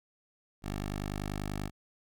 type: tone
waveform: 10% pulse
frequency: 50.2 Hz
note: G1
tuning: 42 cents sharp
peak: -26 dBFS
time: 0.62-1.71 s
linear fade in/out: 50 ms
effects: none